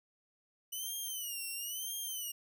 5% pulse tone with vibrato, 2960 Hz, F#7, in tune, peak -30 dBFS, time 0.72-2.32 s, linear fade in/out 10 ms, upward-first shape sine, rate 1 Hz, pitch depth 140 cents each way, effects none

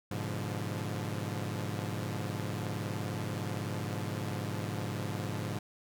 sawtooth chord, G# diminished seventh, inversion none, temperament equal with one note detuned, 103.83 / 123.47 / 144.89 / 174.61 Hz, G#2 / B2 / D3 / F3, 0 / 0 / -23 / 0 cents, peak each -33 / -37 / -37 / -37 dBFS, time 0.11-5.59 s, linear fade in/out 5 ms, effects none

